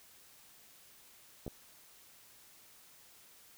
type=clicks; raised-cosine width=2 ms; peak=-28 dBFS; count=2; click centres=1.465 / 1.479 s; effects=white hiss -60 dBFS RMS until 3.57 s